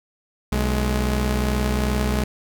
sawtooth tone pair together, 62.67 / 210.8 Hz, B1 / G#3, +26 / +26 cents, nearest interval octave + major sixth, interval 2100 cents, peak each -17 / -20 dBFS, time 0.52-2.24 s, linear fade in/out 5 ms, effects none

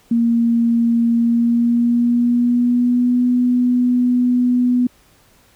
sine tone with pitch glide, 233.1 to 247 Hz, A#3 to B3, 0 to 0 cents, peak -12 dBFS, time 0.11-4.87 s, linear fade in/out 5 ms, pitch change +100 cents, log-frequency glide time 1.16-3.25 s, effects pink hiss -53 dBFS RMS until 5.55 s

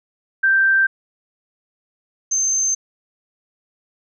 sine tone pair in turn, 1568 / 6272 Hz, G6 / G8, 0 / 0 cents, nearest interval 2 octaves, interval 2400 cents, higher second, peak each -12 / -16 dBFS, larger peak first, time 0.43-0.87 / 2.31-2.75 s, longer neither, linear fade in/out 10 ms, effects none

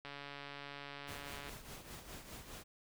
click train, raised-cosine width 0.3 ms, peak -31 dBFS, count 206, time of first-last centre 0.05-1.494 s, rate 142 Hz
pink noise with tremolo, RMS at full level -48 dBFS, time 1.07-2.64 s, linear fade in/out 20 ms, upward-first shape triangle, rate 4.9 Hz, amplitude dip 65%
effects none

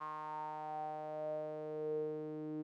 sawtooth tone with band-pass filter sweep, 153.7 Hz, D#3, 21 cents flat, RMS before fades -42 dBFS, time 0-2.63 s, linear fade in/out 20 ms, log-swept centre 1100 to 340 Hz, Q 9.2, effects none

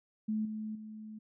sine tone with level steps, 216 Hz, A3, 32 cents flat, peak -30 / -36 / -43 dBFS, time 0.28-1.19 s, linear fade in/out 10 ms, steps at 0.45 / 0.75 s, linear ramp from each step 5 ms, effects none

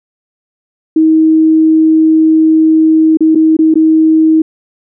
sine tone with dropouts, 317.3 Hz, D#4, 34 cents sharp, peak -4 dBFS, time 0.96-4.42 s, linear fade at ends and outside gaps 5 ms, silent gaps 3.172-3.206 / 3.349-3.355 / 3.568-3.589 / 3.741-3.755 s, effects none

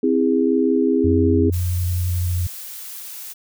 sine chord, C augmented, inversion none, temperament just, 261.6 / 327 / 408.8 Hz, C4 / E4 / G#4, 0 / -14 / -27 cents, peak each -18 / -20 / -19 dBFS, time 0.03-1.5 s, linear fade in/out 5 ms
sine tone with pitch glide, 89.3 to 88.73 Hz, F2 to F2, +39 to +28 cents, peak -18 dBFS, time 1.04-2.47 s, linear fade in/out 5 ms, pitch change -11 cents, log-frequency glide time 1.22-2.18 s
blue noise, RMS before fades -34 dBFS, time 1.52-3.34 s, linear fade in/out 20 ms
effects none

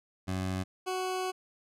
20% pulse tone pair in turn, 93.6 / 371.3 Hz, F#2 / F#4, +20 / +6 cents, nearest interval 2 octaves, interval 2386 cents, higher second, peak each -26 dBFS, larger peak neither, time 0.27-0.64 / 0.86-1.32 s, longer second, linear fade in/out 20 ms, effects low-pass 11000 Hz 12 dB/octave

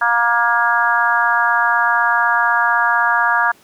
harmonic tone, 235.9 Hz, A#3, 21 cents sharp, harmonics 3 / 4 / 5 / 6 / 7, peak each -22 / -18 / -20 / -19 / -17 dBFS, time 0.01-3.52 s, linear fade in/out 10 ms, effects pink hiss -50 dBFS RMS until 3.63 s + high-pass 150 Hz 12 dB/octave

